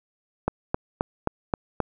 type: click train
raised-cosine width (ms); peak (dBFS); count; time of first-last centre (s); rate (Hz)
1; -8; 6; 0.48-1.803; 3.78
effects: none